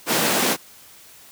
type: high-pass noise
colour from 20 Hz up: pink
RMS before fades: -20 dBFS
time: 0.06-0.57 s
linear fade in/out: 50 ms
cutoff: 190 Hz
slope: 24 dB/octave
effects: white hiss -47 dBFS RMS until 1.31 s